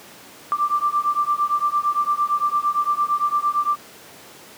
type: beating tone pair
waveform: sine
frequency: 1174.7 / 1183.5 Hz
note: D6 / D6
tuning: 0 / +13 cents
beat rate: 8.8 Hz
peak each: -21 dBFS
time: 0.52-3.76 s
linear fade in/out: 0 ms
effects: pink hiss -43 dBFS RMS until 4.57 s + high-pass 200 Hz 12 dB/octave